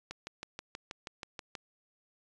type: click train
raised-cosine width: 0.2 ms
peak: -23 dBFS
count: 10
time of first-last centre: 0.11-1.552 s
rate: 6.24 Hz
effects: resampled to 24000 Hz